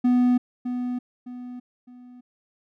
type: tone with echo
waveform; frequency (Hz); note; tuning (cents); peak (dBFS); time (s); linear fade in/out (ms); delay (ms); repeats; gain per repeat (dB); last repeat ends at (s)
triangle; 247.5; B3; +4; -14; 0.04-0.38; 10; 610; 3; -9; 2.21
effects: none